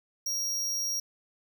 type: tone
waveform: 45% pulse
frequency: 5640 Hz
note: F8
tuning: 16 cents sharp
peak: -29 dBFS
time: 0.26-1 s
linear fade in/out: 5 ms
effects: none